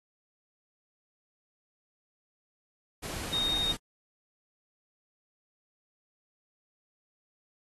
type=tone in noise; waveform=sine; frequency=3711 Hz; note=A#7; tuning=9 cents flat; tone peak=-27 dBFS; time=3.32-3.73 s; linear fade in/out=20 ms; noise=pink; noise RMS=-38 dBFS; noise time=3.02-3.77 s; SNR=+8 dB; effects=AAC 32 kbps